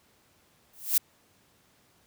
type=noise with exponential growth; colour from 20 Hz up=violet; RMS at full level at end=-19 dBFS; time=0.73-0.98 s; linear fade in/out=5 ms; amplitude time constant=53 ms; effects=pink hiss -64 dBFS RMS until 2.06 s + high-pass 80 Hz 12 dB/octave